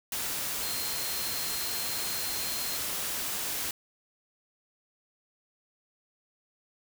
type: tone in noise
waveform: sine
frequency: 4186 Hz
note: C8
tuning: in tune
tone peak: -38 dBFS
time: 0.63-2.77 s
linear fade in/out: 2 ms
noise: white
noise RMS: -33 dBFS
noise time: 0.12-3.71 s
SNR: -8 dB
effects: none